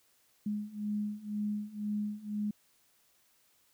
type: beating tone pair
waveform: sine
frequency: 207.7 / 209.7 Hz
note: G#3 / G#3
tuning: 0 / +17 cents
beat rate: 2 Hz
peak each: -37 / -35 dBFS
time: 0.46-2.51 s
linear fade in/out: 5 ms
effects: white hiss -69 dBFS RMS until 3.73 s